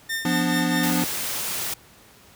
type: tone with tremolo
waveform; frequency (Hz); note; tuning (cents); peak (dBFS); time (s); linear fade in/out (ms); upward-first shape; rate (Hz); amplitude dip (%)
sawtooth; 1810; A6; +48; -20; 0.09-0.91; 10; triangle; 4.7; 70
type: chord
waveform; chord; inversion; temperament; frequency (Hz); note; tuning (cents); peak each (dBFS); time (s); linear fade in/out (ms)
square; B diminished; second; equal; 174.61 / 246.9 / 293.7; F3 / B3 / D4; 0 / 0 / 0; -26; 0.25-1.04; 2
type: noise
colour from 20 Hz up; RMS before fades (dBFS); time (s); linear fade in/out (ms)
white; -28; 0.83-1.74; 5
effects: pink hiss -51 dBFS RMS until 2.35 s + high-pass 60 Hz 12 dB/octave